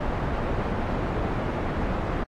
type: low-pass noise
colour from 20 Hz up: pink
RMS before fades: -27 dBFS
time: 0-2.24 s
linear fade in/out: 10 ms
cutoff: 1200 Hz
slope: 12 dB/octave
effects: AAC 48 kbps